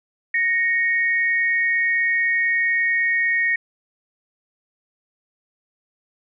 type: tone pair together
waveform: sine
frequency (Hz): 1864.7 / 2216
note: A#6 / C#7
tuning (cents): 0 / -1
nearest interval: minor third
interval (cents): 299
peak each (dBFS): -18 / -23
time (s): 0.34-3.56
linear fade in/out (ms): 5
effects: none